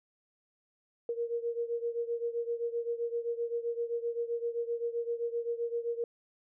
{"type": "beating tone pair", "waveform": "sine", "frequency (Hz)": [467, 474.7], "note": ["A#4", "A#4"], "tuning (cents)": [3, 31], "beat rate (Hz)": 7.7, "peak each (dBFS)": [-33, -36], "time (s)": [1.09, 6.04], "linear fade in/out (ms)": 2, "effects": []}